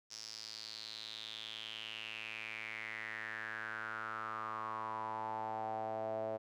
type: tone with band-pass filter sweep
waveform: sawtooth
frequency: 110 Hz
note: A2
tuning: in tune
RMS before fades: -43 dBFS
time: 0.1-6.38 s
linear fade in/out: 20 ms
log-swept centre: 5500 to 610 Hz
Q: 6.5
effects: none